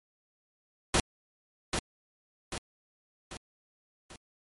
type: noise with echo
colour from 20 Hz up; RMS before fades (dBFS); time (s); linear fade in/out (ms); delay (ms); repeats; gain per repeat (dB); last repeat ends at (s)
pink; -24; 0.94-1; 2; 790; 4; -6; 4.16
effects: MP3 48 kbps